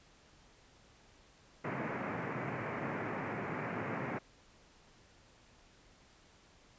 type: band-pass noise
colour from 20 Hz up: pink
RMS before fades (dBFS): -39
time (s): 1.64-4.19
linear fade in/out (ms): 10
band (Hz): 110 to 2300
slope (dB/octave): 48
effects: pink hiss -63 dBFS RMS until 6.78 s + resampled to 16000 Hz